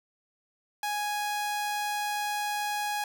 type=tone; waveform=sawtooth; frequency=830.6 Hz; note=G#5; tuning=in tune; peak=-25 dBFS; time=0.83-3.04 s; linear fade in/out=2 ms; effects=none